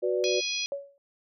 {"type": "chord", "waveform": "sine", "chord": "B minor", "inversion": "second", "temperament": "equal", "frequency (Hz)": [370, 493.9, 587.3], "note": ["F#4", "B4", "D5"], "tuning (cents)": [0, 0, 0], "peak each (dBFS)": [-27, -29, -30], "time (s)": [0.02, 0.41], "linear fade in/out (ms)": 20}
{"type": "harmonic tone", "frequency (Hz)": 830.6, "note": "G#5", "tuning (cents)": 0, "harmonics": [3, 4, 5, 6, 7], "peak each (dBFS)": [-33, -34, -35, -36, -36], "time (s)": [0.24, 0.66], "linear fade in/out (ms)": 0}
{"type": "tone with exponential decay", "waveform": "sine", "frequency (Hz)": 561, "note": "C#5", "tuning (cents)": 21, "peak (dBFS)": -26, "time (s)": [0.72, 0.98], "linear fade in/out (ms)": 1, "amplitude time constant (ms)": 56}
{"effects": []}